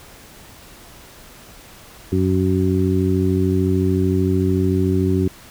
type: harmonic tone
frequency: 93.5 Hz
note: F#2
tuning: 19 cents sharp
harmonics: 1 / 2 / 3 / 4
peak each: -19 / -21 / -21 / -21 dBFS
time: 2.12-5.28 s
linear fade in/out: 5 ms
effects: pink hiss -43 dBFS RMS until 5.5 s